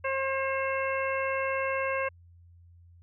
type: harmonic tone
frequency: 536 Hz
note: C5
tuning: 42 cents sharp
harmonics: 1 / 2 / 3 / 4 / 5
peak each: -30 / -33 / -35 / -36 / -37 dBFS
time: 0.04-2.09 s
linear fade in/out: 10 ms
effects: added 86 Hz sine -52 dBFS peak until 3.02 s